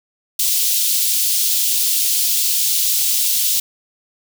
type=high-pass noise; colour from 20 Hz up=white; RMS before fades=-17 dBFS; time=0.39-3.6 s; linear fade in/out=5 ms; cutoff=3200 Hz; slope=24 dB/octave; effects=none